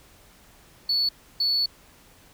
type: tone bursts at uneven times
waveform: sine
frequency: 4435 Hz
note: C#8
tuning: in tune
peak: -19 dBFS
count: 2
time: 0.89-1.09 / 1.4-1.66 s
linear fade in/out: 5 ms
effects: tanh soft clip ceiling -17 dBFS + pink hiss -54 dBFS RMS until 2.33 s